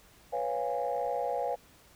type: chord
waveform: sine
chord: C# dominant seventh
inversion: third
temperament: equal with one note detuned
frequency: 493.9 / 554.4 / 698.5 / 821.1 Hz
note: B4 / C#5 / E#5 / G#5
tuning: 0 / 0 / 0 / -20 cents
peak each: -34 dBFS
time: 0.32-1.56 s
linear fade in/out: 20 ms
effects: tanh soft clip ceiling -21 dBFS + pink hiss -59 dBFS RMS until 1.95 s